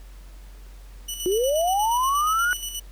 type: tone with tremolo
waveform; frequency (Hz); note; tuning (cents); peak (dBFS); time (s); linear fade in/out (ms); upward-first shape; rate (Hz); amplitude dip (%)
15% pulse; 2960; F#7; 0; -21; 1.08-2.8; 10; square; 8.4; 50
type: linear sweep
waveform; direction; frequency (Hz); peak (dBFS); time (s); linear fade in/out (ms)
sine; up; 349.2 to 1480; -19; 1.26-2.53; 0
effects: added 46 Hz sine -40 dBFS peak until 2.91 s + pink hiss -54 dBFS RMS until 2.91 s